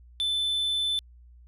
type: tone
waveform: triangle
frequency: 3520 Hz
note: A7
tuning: in tune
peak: -23 dBFS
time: 0.2-0.99 s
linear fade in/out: 0 ms
effects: added 60 Hz sine -49 dBFS peak until 1.47 s + resampled to 32000 Hz